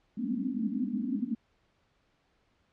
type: band-pass noise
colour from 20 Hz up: pink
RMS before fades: -32 dBFS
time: 0.17-1.35 s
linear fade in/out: 5 ms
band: 200 to 280 Hz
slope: 96 dB/octave
effects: pink hiss -71 dBFS RMS until 2.72 s + low-pass 4000 Hz 12 dB/octave